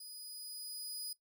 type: tone with level ramp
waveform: 20% pulse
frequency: 4960 Hz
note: D#8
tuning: 6 cents flat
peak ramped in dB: -42 to -34 dBFS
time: 0-1.13 s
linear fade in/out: 5 ms
effects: noise-tail reverb RT60 0.1 s tail -17 dB re dry